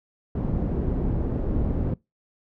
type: low-pass noise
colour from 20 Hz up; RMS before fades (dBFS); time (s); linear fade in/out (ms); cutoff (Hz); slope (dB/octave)
pink; -25; 0.35-1.94; 5; 350; 12
effects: noise-tail reverb RT60 0.2 s tail -23 dB re dry